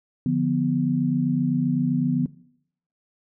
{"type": "chord", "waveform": "sine", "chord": "B diminished", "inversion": "first", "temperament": "equal", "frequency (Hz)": [146.83, 174.61, 246.9], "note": ["D3", "F3", "B3"], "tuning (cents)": [0, 0, 0], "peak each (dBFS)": [-25, -25, -22], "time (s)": [0.26, 2.26], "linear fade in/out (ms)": 2, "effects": ["noise-tail reverb RT60 0.7 s tail -20 dB re dry"]}